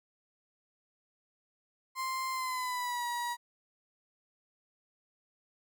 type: tone with pitch glide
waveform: 35% pulse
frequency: 1046.5 to 959.6 Hz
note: C6 to A#5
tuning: 0 to +50 cents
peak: -31 dBFS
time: 1.95-3.37 s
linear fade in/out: 50 ms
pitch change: -150 cents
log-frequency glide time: 2.31-3.06 s
effects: none